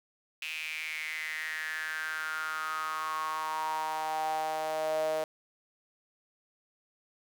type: tone with high-pass filter sweep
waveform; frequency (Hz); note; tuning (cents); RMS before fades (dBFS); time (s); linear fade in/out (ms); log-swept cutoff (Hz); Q
sawtooth; 156.8; D#3; +14; -34; 0.42-5.24; 2; 2600 to 580; 7.8
effects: none